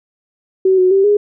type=tone with pitch steps; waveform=sine; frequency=378.5 / 368.4 / 389.2 / 412.9 Hz; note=F#4 / F#4 / G4 / G#4; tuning=+39 / -7 / -12 / -10 cents; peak=-8 dBFS; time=0.65-1.17 s; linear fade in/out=5 ms; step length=130 ms; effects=none